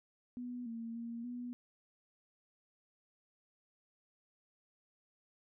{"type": "tone with pitch steps", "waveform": "sine", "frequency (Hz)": [245.7, 229.4, 233.1, 244.3], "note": ["B3", "A#3", "A#3", "B3"], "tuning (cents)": [-9, -28, 0, -19], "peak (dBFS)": -40, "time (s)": [0.37, 1.53], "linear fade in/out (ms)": 0, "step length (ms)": 290, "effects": []}